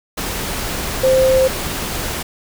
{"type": "tone in noise", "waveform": "sine", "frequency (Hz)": 523.3, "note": "C5", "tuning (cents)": 0, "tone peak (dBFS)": -10, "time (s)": [1.03, 1.48], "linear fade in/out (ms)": 10, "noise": "pink", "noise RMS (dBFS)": -23, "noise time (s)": [0.17, 2.23], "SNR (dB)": 10, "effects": []}